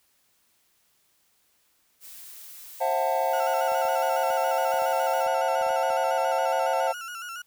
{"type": "noise", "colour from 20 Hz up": "blue", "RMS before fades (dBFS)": -44, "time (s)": [2, 5.28], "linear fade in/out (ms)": 50}
{"type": "chord", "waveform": "triangle", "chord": "F# half-diminished seventh", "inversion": "second", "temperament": "just", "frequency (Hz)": [532.8, 666, 740, 888], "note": ["C5", "E5", "F#5", "A5"], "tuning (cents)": [31, 18, 0, 16], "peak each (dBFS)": -26, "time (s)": [2.8, 6.93], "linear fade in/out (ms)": 20}
{"type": "tone with vibrato", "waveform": "35% pulse", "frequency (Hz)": 1398, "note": "F6", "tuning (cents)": 1, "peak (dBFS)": -33, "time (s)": [3.33, 7.42], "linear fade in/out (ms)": 5, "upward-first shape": "square", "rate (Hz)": 7.2, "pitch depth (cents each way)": 59}
{"type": "clicks", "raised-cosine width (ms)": 1, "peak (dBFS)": -32, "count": 10, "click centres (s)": [3.72, 3.853, 4.304, 4.741, 4.821, 5.265, 5.613, 5.666, 5.705, 5.904]}
{"effects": ["white hiss -67 dBFS RMS until 7.46 s"]}